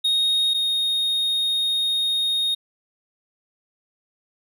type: tone pair in turn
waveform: triangle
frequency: 3729 / 3715 Hz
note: A#7 / A#7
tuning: 0 / -7 cents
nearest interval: unison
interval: 7 cents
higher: first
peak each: -16 / -18 dBFS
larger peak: first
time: 0.04-0.54 / 0.54-2.55 s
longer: second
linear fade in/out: 10 ms
effects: none